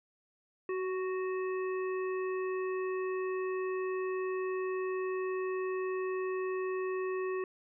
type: harmonic tone with a mistuned harmonic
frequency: 370.3 Hz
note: F#4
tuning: 1 cent sharp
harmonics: 1 / 3 / 5 / 7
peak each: -32 / -42 / -46 / -49 dBFS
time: 0.69-7.44 s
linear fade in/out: 2 ms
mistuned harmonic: 1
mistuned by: +19 cents
effects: none